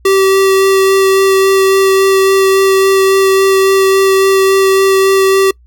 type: tone with vibrato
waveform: square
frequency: 386.3 Hz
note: G4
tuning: 25 cents flat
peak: -7 dBFS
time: 0.05-5.51 s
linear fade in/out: 5 ms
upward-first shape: sine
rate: 3.6 Hz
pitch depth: 8 cents each way
effects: noise-tail reverb RT60 0.1 s tail -25 dB re dry + added 60 Hz sine -41 dBFS peak until 5.66 s